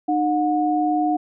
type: tone pair together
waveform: sine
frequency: 304.6 / 726 Hz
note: D#4 / F#5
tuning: -37 / -33 cents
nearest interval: octave + minor third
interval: 1504 cents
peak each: -20 dBFS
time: 0.08-1.17 s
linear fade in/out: 10 ms
effects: none